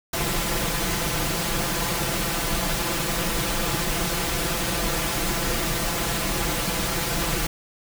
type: noise with comb filter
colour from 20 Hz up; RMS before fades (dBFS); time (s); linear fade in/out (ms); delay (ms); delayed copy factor
pink; -25; 0.13-7.47; 5; 5.9; +0.75
effects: none